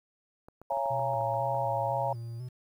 clicks, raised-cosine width 1 ms, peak -34 dBFS, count 10, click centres 0.485 / 0.616 / 0.722 / 0.772 / 0.859 / 0.995 / 1.136 / 1.21 / 1.34 / 1.548 s
sine chord, Bb minor seventh, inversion first, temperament equal with one note detuned, 554.4 / 681.3 / 830.6 / 932.3 Hz, Db5 / F5 / Ab5 / Bb5, 0 / -43 / 0 / 0 cents, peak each -33 dBFS, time 0.7-2.13 s, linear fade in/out 5 ms
triangle tone with vibrato, 120.8 Hz, B2, 38 cents flat, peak -34 dBFS, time 0.9-2.49 s, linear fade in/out 10 ms, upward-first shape square, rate 2 Hz, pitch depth 65 cents each way
effects 10-bit

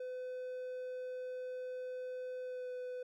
triangle tone with pitch glide, 506 to 500.8 Hz, B4 to B4, +42 to +24 cents, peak -38 dBFS, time 0-3.03 s, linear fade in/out 5 ms, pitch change -18 cents, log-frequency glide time 2.43-2.7 s, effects none

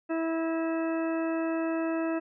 harmonic tone with a mistuned harmonic, 326.5 Hz, E4, 17 cents flat, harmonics 1 / 2 / 3 / 4 / 5 / 6 / 8, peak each -28 / -33 / -42 / -41 / -43 / -47 / -45 dBFS, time 0.09-2.2 s, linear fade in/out 20 ms, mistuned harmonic 6, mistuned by -31 cents, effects none

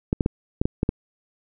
clicks, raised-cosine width 3 ms, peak -7 dBFS, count 7, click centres 0.129 / 0.208 / 0.261 / 0.615 / 0.655 / 0.831 / 0.891 s, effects none

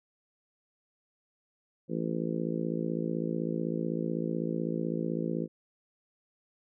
harmonic tone, 55.9 Hz, A1, 28 cents sharp, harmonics 3 / 4 / 5 / 6 / 7 / 8 / 9, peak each -34 / -35 / -39 / -36 / -40 / -40 / -40 dBFS, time 1.88-5.48 s, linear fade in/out 50 ms, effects none

